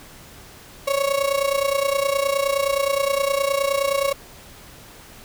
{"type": "tone with amplitude modulation", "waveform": "35% pulse", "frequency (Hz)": 554.4, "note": "C#5", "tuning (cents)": 0, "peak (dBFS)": -14, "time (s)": [0.87, 4.13], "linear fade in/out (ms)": 10, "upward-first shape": "sine", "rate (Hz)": 29.6, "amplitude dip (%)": 75, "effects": ["pink hiss -44 dBFS RMS until 5.24 s"]}